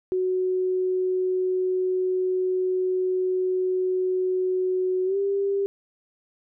sine tone with pitch glide, 370 to 396.6 Hz, F#4 to G4, 0 to +20 cents, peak -21 dBFS, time 0.12-5.66 s, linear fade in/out 0 ms, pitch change +120 cents, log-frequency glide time 5.05-5.17 s, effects none

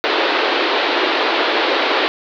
pink band-pass noise, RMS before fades -17 dBFS, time 0.04-2.08 s, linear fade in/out 0 ms, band 310 to 4300 Hz, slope 48 dB/octave, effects none

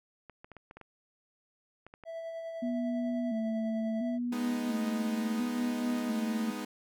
clicks, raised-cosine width 0.5 ms, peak -33 dBFS, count 10, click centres 0.297 / 0.445 / 0.517 / 0.567 / 0.711 / 0.77 / 0.813 / 1.866 / 1.939 / 2.037 s
triangle tone with tremolo, 659.3 Hz, E5, in tune, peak -34 dBFS, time 2.05-4.19 s, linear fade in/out 50 ms, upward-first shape sine, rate 10 Hz, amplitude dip 30%
sine tone with vibrato, 233.1 Hz, A#3, in tune, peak -30 dBFS, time 2.62-6.51 s, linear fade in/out 10 ms, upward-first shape square, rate 0.72 Hz, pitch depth 72 cents each way
sawtooth chord, G# minor, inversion none, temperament equal, 207.7 / 246.9 / 311.1 Hz, G#3 / B3 / D#4, 0 / 0 / 0 cents, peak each -36 dBFS, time 4.32-6.65 s, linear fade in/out 5 ms
effects none

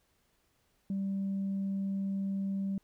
sine tone, 195.3 Hz, G3, 6 cents flat, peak -29 dBFS, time 0.9-2.78 s, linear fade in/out 2 ms, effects tanh soft clip ceiling -28 dBFS + pink hiss -73 dBFS RMS until 2.83 s

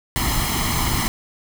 pink noise with comb filter, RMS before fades -21 dBFS, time 0.16-1.08 s, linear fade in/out 0 ms, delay 0.97 ms, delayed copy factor +0.7, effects none

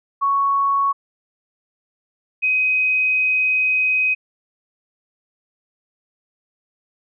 sine tone pair in turn, 1111 / 2518 Hz, C#6 / D#7, +4 / +20 cents, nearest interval octave + major second, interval 1416 cents, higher second, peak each -15 dBFS, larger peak neither, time 0.21-0.93 / 2.42-4.15 s, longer second, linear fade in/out 20 ms, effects none

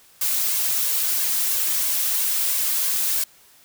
blue noise with flanger, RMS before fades -22 dBFS, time 0.21-3.24 s, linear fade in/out 5 ms, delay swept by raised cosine 1.8 to 3.3 ms, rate 3 Hz, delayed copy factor +0.55, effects white hiss -53 dBFS RMS until 3.64 s

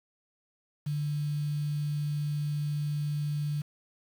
sine tone with quantisation, 147.6 Hz, D3, 9 cents sharp, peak -28 dBFS, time 0.86-3.62 s, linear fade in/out 10 ms, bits 8, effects none

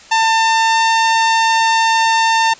sawtooth tone with pitch glide, 896 to 902.2 Hz, A5 to A5, +31 to +43 cents, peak -7 dBFS, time 0.11-2.54 s, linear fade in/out 10 ms, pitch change +12 cents, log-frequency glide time 0.24-0.87 s, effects white hiss -40 dBFS RMS until 2.59 s + resampled to 16000 Hz

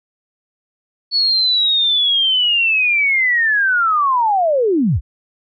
sine linear sweep, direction down, 4435 to 43.65 Hz, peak -12 dBFS, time 1.11-5.01 s, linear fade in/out 50 ms, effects none

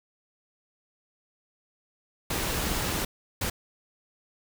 pink noise bursts at uneven times, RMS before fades -29 dBFS, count 2, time 2.3-3.05 / 3.41-3.5 s, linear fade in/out 5 ms, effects none

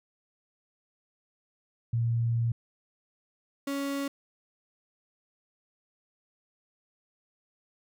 sine / 35% pulse tone pair in turn, 116.54 / 278.8 Hz, A#2 / C#4, 0 / +10 cents, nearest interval octave + minor third, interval 1510 cents, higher second, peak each -24 / -28 dBFS, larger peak first, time 1.93-2.52 / 3.67-4.08 s, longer first, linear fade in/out 5 ms, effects none

